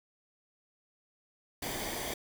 pink noise with comb filter, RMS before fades -37 dBFS, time 1.62-2.14 s, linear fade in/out 5 ms, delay 0.74 ms, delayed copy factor -0.6, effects none

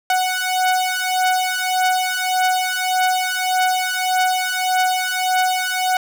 sawtooth beating tone pair, 740 / 741.7 Hz, F#5 / F#5, 0 / +4 cents, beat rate 1.7 Hz, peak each -16 / -16 dBFS, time 0.1-5.97 s, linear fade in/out 2 ms, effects none

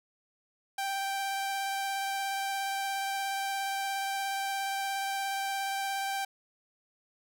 sawtooth tone with vibrato, 784 Hz, G5, in tune, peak -27 dBFS, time 0.78-6.25 s, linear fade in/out 5 ms, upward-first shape square, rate 17 Hz, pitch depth 8 cents each way, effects none

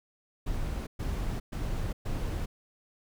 brown noise bursts, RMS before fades -32 dBFS, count 4, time 0.46-2.46 s, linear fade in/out 10 ms, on 410 ms, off 120 ms, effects none

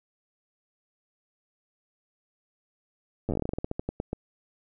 slowing click train, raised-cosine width 2 ms, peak -16 dBFS, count 19, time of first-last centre 3.29-4.131 s, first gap 9 ms, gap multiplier 1.17, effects none

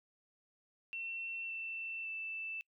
sine tone with pitch steps, 2703 / 2677 / 2650 Hz, E7 / E7 / E7, +43 / +26 / +9 cents, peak -39 dBFS, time 0.93-2.61 s, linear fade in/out 0 ms, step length 560 ms, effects noise-tail reverb RT60 0.1 s tail -26 dB re dry

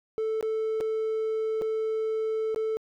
triangle tone with dropouts, 440 Hz, A4, in tune, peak -23 dBFS, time 0.18-2.77 s, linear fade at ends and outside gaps 0 ms, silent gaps 0.41-0.427 / 0.804-0.809 / 1.614-1.62 / 2.546-2.561 s, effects tanh soft clip ceiling -19 dBFS

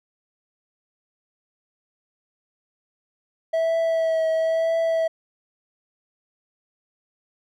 triangle tone with vibrato, 651 Hz, E5, 22 cents flat, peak -17 dBFS, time 3.53-5.08 s, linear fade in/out 10 ms, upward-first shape triangle, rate 1 Hz, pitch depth 24 cents each way, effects none

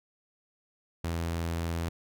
sawtooth tone, 83.7 Hz, E2, 27 cents sharp, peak -26 dBFS, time 1.04-1.89 s, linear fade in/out 5 ms, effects none

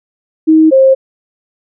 sine tone pair in turn, 316.2 / 531.8 Hz, D#4 / C5, +28 / +28 cents, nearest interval major sixth, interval 900 cents, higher second, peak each -3 dBFS, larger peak neither, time 0.47-0.71 / 0.71-0.95 s, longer neither, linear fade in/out 20 ms, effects none

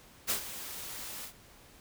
white noise with ADSR envelope, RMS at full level -29 dBFS, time 0.27-1.33 s, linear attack 31 ms, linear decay 99 ms, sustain -13 dB, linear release 90 ms, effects pink hiss -57 dBFS RMS until 1.8 s

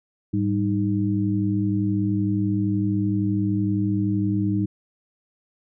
sine tone cluster, 105.1 / 195.8 / 308.6 Hz, G#2 / G3 / D#4, +21 / -2 / -14 cents, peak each -24 dBFS, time 0.33-4.66 s, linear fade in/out 10 ms, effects none

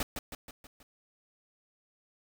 pink noise with echo, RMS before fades -32 dBFS, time 0-0.03 s, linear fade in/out 2 ms, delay 160 ms, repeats 5, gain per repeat -5 dB, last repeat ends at 0.83 s, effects none

